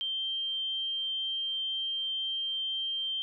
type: tone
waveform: sine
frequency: 3151 Hz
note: G7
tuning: 8 cents sharp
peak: -30 dBFS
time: 0.01-3.22 s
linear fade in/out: 0 ms
effects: none